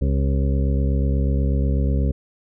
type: harmonic tone with a mistuned harmonic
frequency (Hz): 68.2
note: C#2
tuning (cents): -28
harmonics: 1 / 2 / 3 / 4 / 6 / 7 / 8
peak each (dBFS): -18 / -24 / -28 / -30 / -34 / -35 / -36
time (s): 0.01-2.12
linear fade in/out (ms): 10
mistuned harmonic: 6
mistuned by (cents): -48
effects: none